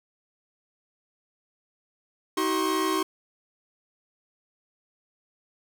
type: tone cluster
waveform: 45% pulse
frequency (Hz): 317.2 / 380.1 / 1074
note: D#4 / F#4 / C6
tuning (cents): +33 / +47 / +45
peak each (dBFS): -28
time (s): 2.37-3.03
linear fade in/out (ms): 5
effects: none